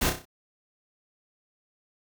pink noise with echo, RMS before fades -25 dBFS, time 0.01-0.1 s, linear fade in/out 10 ms, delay 31 ms, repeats 5, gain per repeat -6 dB, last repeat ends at 0.255 s, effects none

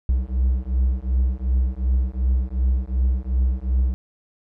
triangle beating tone pair, 62.2 / 64.9 Hz, B1 / C2, +13 / -13 cents, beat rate 2.7 Hz, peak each -19 dBFS, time 0.09-3.94 s, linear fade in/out 0 ms, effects none

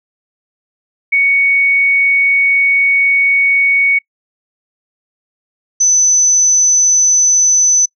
sine tone pair in turn, 2229 / 6034 Hz, C#7 / F#8, +9 / +33 cents, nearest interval octave + perfect fourth, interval 1724 cents, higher second, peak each -8 / -7 dBFS, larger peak second, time 1.12-3.99 / 5.8-7.86 s, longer first, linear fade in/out 10 ms, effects noise-tail reverb RT60 0.1 s tail -26 dB re dry

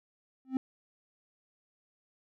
triangle tone with exponential growth, 261.6 Hz, C4, in tune, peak -21 dBFS, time 0.45-0.57 s, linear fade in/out 1 ms, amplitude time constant 25 ms, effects none

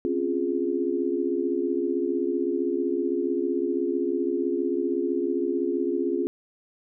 sine chord, Db major seventh, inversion third, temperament equal, 261.6 / 277.2 / 349.2 / 415.3 Hz, C4 / Db4 / F4 / Ab4, 0 / 0 / 0 / 0 cents, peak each -31 / -30 / -26 / -29 dBFS, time 0.05-6.27 s, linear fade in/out 0 ms, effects none

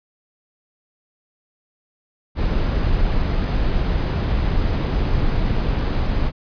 brown noise, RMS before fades -19 dBFS, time 2.35-6.32 s, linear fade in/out 50 ms, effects resampled to 11025 Hz

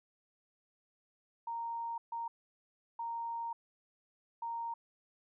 sine tone bursts at uneven times, 928 Hz, A#5, 8 cents flat, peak -36 dBFS, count 4, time 1.47-1.98 / 2.12-2.28 / 2.99-3.53 / 4.42-4.74 s, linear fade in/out 5 ms, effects none

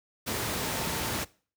sine tone in noise, 900 Hz, A5, 39 cents sharp, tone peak -41 dBFS, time 0.59-1.12 s, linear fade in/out 20 ms, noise pink, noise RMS -31 dBFS, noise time 0.26-1.25 s, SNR -13 dB, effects noise-tail reverb RT60 0.4 s tail -21 dB re dry + high-pass 80 Hz 12 dB/octave

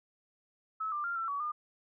sine tone with pitch steps, 1297 / 1189 / 1391 / 1341 / 1134 / 1210 Hz, E6 / D6 / F6 / E6 / C#6 / D#6, -28 / +21 / -7 / +29 / +39 / -49 cents, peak -32 dBFS, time 0.8-1.52 s, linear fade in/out 10 ms, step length 120 ms, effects none

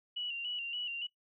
sine tone with vibrato, 2855 Hz, F7, 37 cents sharp, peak -35 dBFS, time 0.16-1.07 s, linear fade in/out 10 ms, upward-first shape square, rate 3.5 Hz, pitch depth 50 cents each way, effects noise-tail reverb RT60 0.1 s tail -17 dB re dry

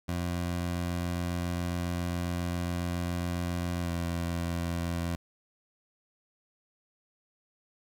20% pulse tone with pitch glide, 87.31 to 85.41 Hz, F2 to F2, 0 to -38 cents, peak -25 dBFS, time 0.08-5.16 s, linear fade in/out 10 ms, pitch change -38 cents, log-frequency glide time 3.8-3.91 s, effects none

